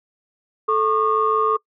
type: tone cluster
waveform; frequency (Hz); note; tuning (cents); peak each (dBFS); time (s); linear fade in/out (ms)
sine; 437.2 / 1098 / 1204; A4 / C#6 / D6; -11 / -17 / +43; -20; 0.68-1.57; 10
effects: noise-tail reverb RT60 0.1 s tail -24 dB re dry + tanh soft clip ceiling -6 dBFS